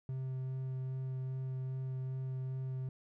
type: tone with vibrato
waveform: triangle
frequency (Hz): 130.81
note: C3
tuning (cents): 0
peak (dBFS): -34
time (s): 0.09-2.89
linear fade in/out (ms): 2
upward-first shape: sine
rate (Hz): 2.5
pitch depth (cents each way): 9
effects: none